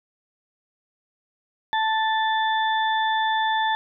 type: harmonic tone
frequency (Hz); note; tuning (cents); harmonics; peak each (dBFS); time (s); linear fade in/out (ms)
880; A5; 0; 1 / 2 / 4; -21 / -26 / -30; 1.73-3.75; 0
effects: none